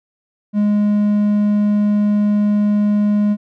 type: tone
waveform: triangle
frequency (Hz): 207.5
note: G#3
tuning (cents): -1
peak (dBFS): -10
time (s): 0.53-3.37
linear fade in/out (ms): 50
effects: none